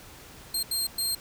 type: tone bursts at uneven times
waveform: 20% pulse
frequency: 4193 Hz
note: C8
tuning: 3 cents sharp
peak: -20 dBFS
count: 3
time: 0.54-0.63 / 0.71-0.87 / 0.98-1.15 s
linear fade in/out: 5 ms
effects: pink hiss -48 dBFS RMS until 1.2 s